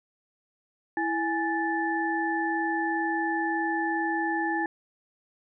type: tone cluster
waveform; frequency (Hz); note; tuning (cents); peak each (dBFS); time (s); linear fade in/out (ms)
sine; 330 / 833 / 1755; E4 / G#5 / A6; +2 / +5 / -5; -29 / -29 / -30; 0.97-4.66; 2
effects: none